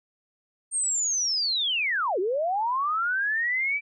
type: linear two-way sweep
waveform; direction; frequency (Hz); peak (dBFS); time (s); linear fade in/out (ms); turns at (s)
sine; down then up; 8740 to 346.7 to 2341; -23; 0.71-3.81; 50; 2.19
effects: none